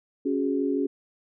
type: chord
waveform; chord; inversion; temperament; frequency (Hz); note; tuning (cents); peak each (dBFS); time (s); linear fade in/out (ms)
sine; C# suspended fourth; none; just; 277.2 / 369.6 / 415.8; C#4 / F#4 / G#4; 0 / -2 / +2; -25 / -29 / -29; 0.25-0.87; 10
effects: none